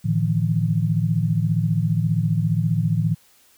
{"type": "tone cluster", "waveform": "sine", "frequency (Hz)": [111.4, 153.3, 168.2], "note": ["A2", "D#3", "E3"], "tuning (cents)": [22, -25, 35], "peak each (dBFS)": -22, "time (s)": [0.04, 3.15], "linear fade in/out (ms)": 20, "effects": ["white hiss -56 dBFS RMS until 3.57 s"]}